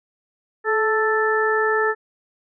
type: harmonic tone with a mistuned harmonic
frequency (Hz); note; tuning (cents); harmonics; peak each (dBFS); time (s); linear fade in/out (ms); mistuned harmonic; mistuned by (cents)
440; A4; 0; 1 / 2 / 3 / 4; -20 / -26 / -24 / -22; 0.64-1.95; 50; 1; -28
effects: none